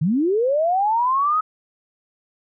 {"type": "linear sweep", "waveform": "sine", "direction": "up", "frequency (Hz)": [138.59, 1285], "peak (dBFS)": -16, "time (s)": [0.01, 1.41], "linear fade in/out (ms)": 10, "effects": []}